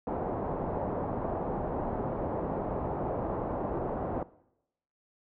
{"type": "low-pass noise", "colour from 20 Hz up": "white", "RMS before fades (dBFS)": -33, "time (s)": [0.07, 4.23], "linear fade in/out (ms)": 2, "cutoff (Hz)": 810, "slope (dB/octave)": 24, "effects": ["noise-tail reverb RT60 0.8 s tail -19 dB re dry"]}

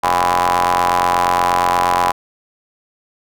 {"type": "ring-modulated tone", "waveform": "sawtooth", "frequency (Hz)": 88.4, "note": "F2", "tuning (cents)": 22, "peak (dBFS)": -6, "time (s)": [0.03, 2.12], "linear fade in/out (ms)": 10, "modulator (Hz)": 908, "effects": []}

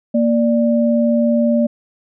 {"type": "tone pair together", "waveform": "sine", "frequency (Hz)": [233.1, 588.4], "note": ["A#3", "D5"], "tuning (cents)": [0, 3], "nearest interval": "octave + major third", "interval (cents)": 1603, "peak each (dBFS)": [-13, -17], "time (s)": [0.14, 1.67], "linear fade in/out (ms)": 10, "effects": []}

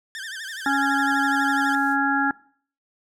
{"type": "tone with vibrato", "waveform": "sawtooth", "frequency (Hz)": 1673, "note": "G#6", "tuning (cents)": 12, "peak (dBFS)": -28, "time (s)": [0.15, 1.75], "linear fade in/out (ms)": 0, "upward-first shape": "sine", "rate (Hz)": 12, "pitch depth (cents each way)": 160}
{"type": "noise", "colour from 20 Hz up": "violet", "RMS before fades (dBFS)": -42, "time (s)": [0.41, 1.97], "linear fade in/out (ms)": 50}
{"type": "harmonic tone", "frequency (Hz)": 277.2, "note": "C#4", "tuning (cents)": 0, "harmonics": [1, 3, 5, 6], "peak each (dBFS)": [-24, -24, -24, -24], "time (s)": [0.66, 2.31], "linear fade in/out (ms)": 2}
{"type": "click", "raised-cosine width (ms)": 1, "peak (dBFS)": -34, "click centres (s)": 1.123}
{"effects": ["noise-tail reverb RT60 0.5 s tail -21 dB re dry", "low-pass 10000 Hz 12 dB/octave"]}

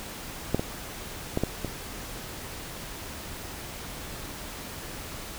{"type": "clicks", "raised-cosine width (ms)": 2, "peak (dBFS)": [-9, -14, -11, -10, -16], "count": 5, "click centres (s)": [0.546, 0.595, 1.374, 1.436, 1.647], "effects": ["pink hiss -39 dBFS RMS until 5.38 s"]}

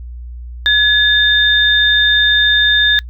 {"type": "tone pair together", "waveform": "sine", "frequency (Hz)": [1696, 3627], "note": ["G#6", "A#7"], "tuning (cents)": [36, -48], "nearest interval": "octave + minor second", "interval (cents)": 1316, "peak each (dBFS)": -11, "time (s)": [0.66, 2.99], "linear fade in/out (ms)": 0, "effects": ["noise-tail reverb RT60 0.1 s tail -25 dB re dry", "added 60 Hz sine -26 dBFS peak until 3.09 s"]}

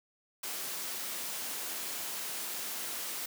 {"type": "noise", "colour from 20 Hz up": "white", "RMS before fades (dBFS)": -38, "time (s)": [0.43, 3.26], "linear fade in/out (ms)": 5, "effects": ["high-pass 200 Hz 12 dB/octave"]}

